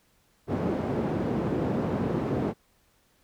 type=band-pass noise; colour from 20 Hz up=white; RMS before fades=-28 dBFS; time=0.47-2.54 s; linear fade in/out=50 ms; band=120 to 360 Hz; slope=12 dB/octave; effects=pink hiss -66 dBFS RMS until 3.23 s